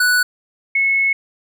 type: tone pair in turn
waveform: square / sine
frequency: 1480 / 2191 Hz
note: F#6 / C#7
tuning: 0 / -21 cents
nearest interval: perfect fifth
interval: 679 cents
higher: second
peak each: -13 dBFS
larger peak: neither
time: 0-0.23 / 0.75-1.13 s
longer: second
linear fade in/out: 5 ms
effects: none